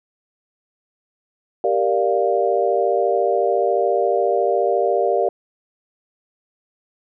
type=chord; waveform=sine; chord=G minor seventh; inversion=none; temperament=equal; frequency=392 / 466.2 / 587.3 / 698.5 Hz; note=G4 / Bb4 / D5 / F5; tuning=0 / 0 / 0 / 0 cents; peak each=-21 dBFS; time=1.64-5.29 s; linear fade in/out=2 ms; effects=none